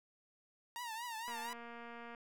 sawtooth tone with vibrato, 927 Hz, A#5, 10 cents flat, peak -38 dBFS, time 0.76-1.53 s, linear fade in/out 0 ms, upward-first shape triangle, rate 4.3 Hz, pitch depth 120 cents each way
click train, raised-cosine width 0.5 ms, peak -36 dBFS, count 205, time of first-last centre 1.28-2.148 s, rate 235 Hz
effects none

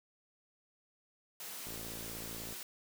white high-pass noise, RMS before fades -45 dBFS, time 1.4-2.63 s, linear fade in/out 2 ms, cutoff 150 Hz, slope 24 dB/octave
click train, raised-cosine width 2 ms, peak -35 dBFS, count 49, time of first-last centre 1.67-2.526 s, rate 56.1 Hz
effects none

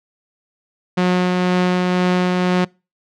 sawtooth tone with tremolo, 181 Hz, F#3, 38 cents flat, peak -9 dBFS, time 0.97-2.65 s, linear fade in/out 10 ms, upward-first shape triangle, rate 2 Hz, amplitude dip 25%, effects noise-tail reverb RT60 0.3 s tail -26 dB re dry + low-pass 4000 Hz 12 dB/octave

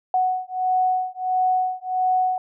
sine beating tone pair, 740 / 741.5 Hz, F#5 / F#5, 0 / +4 cents, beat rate 1.5 Hz, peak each -22 dBFS, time 0.14-2.38 s, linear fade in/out 2 ms, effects none

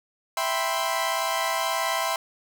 sawtooth chord, C major seventh, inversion first, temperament equal, 659.3 / 784 / 987.8 / 1046.5 Hz, E5 / G5 / B5 / C6, 0 / 0 / 0 / 0 cents, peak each -25 / -27 / -27 / -25 dBFS, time 0.37-2.16 s, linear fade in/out 2 ms, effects none

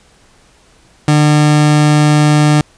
30% pulse tone, 150 Hz, D3, 37 cents sharp, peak -4 dBFS, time 1.08-2.61 s, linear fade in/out 2 ms, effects pink hiss -48 dBFS RMS until 2.77 s + resampled to 22050 Hz

